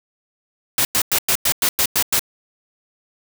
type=noise bursts; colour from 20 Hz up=white; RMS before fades=-17 dBFS; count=9; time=0.78-2.194 s; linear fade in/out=2 ms; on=70 ms; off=98 ms; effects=none